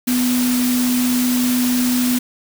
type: tone in noise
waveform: sine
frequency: 248.5 Hz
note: B3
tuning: 11 cents sharp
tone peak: -15 dBFS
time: 0.07-2.19 s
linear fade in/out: 10 ms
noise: white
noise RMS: -24 dBFS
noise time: 0.07-2.19 s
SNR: +6 dB
effects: none